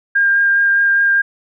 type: tone with vibrato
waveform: sine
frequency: 1606 Hz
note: G6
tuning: 41 cents sharp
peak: -10 dBFS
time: 0.15-1.22 s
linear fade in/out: 10 ms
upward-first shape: triangle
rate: 4.9 Hz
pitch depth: 12 cents each way
effects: none